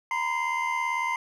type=tone cluster; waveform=triangle; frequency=941 / 1019 / 2085 Hz; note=A#5 / C6 / C7; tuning=+16 / -46 / -7 cents; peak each=-28 dBFS; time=0.11-1.16 s; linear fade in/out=2 ms; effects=none